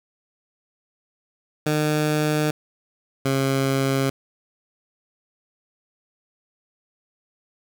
15% pulse tone pair in turn, 152 / 135.42 Hz, D#3 / C#3, -40 / -40 cents, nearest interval major second, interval 200 cents, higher first, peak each -13 dBFS, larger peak neither, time 1.66-2.51 / 3.25-4.1 s, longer neither, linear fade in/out 5 ms, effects none

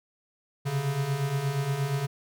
square beating tone pair, 132.9 / 141.4 Hz, C3 / C#3, +27 / +35 cents, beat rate 8.5 Hz, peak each -33 / -28 dBFS, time 0.65-2.07 s, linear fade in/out 20 ms, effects none

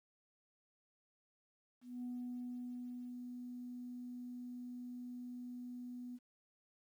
sine tone with ADSR envelope, 246.3 Hz, B3, 5 cents flat, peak -39 dBFS, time 1.81-6.19 s, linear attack 220 ms, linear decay 1100 ms, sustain -5 dB, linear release 41 ms, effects tanh soft clip ceiling -38 dBFS + 12-bit

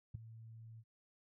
sine tone with ADSR envelope, 112.7 Hz, A2, 42 cents sharp, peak -36 dBFS, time 0.14-0.84 s, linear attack 11 ms, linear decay 6 ms, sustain -15 dB, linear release 51 ms, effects none

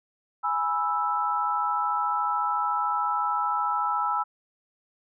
sine chord, E major, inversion first, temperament equal with one note detuned, 830.6 / 984.3 / 1318.5 Hz, G#5 / B5 / E6, 0 / -6 / 0 cents, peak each -29 / -29 / -26 dBFS, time 0.43-4.24 s, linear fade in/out 20 ms, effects none

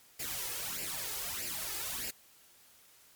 white noise with flanger, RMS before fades -38 dBFS, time 0.19-2.11 s, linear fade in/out 10 ms, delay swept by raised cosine 0.4 to 2.4 ms, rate 1.6 Hz, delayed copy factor +0.7, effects white hiss -61 dBFS RMS until 3.15 s + MP3 96 kbps

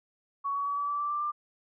sine tone with pitch steps, 1119 / 1128.7 / 1138.6 / 1148.5 / 1158.5 / 1168.5 / 1178.7 / 1189 Hz, C#6 / C#6 / C#6 / D6 / D6 / D6 / D6 / D6, +16 / +31 / +46 / -39 / -24 / -9 / +6 / +21 cents, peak -28 dBFS, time 0.44-1.32 s, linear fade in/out 20 ms, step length 110 ms, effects none

